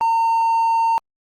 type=tone; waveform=triangle; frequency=912 Hz; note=A#5; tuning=38 cents flat; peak=-12 dBFS; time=0.01-0.98 s; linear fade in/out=0 ms; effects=tanh soft clip ceiling -8 dBFS + Opus 24 kbps